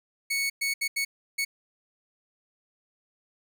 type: tone bursts at uneven times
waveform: sawtooth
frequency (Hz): 2217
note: C#7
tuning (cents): 0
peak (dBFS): -22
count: 5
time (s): 0.3-0.5 / 0.61-0.74 / 0.81-0.88 / 0.96-1.05 / 1.38-1.45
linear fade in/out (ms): 10
effects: none